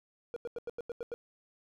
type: tone bursts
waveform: triangle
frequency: 475.3 Hz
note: A#4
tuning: 34 cents sharp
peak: -33 dBFS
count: 8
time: 0.34-1.14 s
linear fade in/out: 0 ms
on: 23 ms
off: 88 ms
effects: none